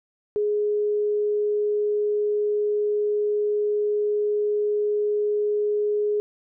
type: tone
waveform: sine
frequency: 417.4 Hz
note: G#4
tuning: 9 cents sharp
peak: -20 dBFS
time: 0.36-6.2 s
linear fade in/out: 0 ms
effects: none